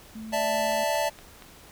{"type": "tone with tremolo", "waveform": "sine", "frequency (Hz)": 220, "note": "A3", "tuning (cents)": 0, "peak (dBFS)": -35, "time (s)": [0.15, 0.84], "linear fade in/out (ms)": 5, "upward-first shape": "sine", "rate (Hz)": 2.8, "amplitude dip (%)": 25}
{"type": "chord", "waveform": "square", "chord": "D suspended second", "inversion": "none", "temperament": "equal", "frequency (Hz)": [587.3, 659.3, 880], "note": ["D5", "E5", "A5"], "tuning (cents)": [0, 0, 0], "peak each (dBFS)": -29, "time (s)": [0.32, 1.1], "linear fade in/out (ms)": 20}
{"type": "click train", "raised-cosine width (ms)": 0.3, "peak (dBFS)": -28, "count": 4, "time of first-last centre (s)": [0.72, 1.423], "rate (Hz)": 4.27}
{"effects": ["pink hiss -50 dBFS RMS until 1.71 s"]}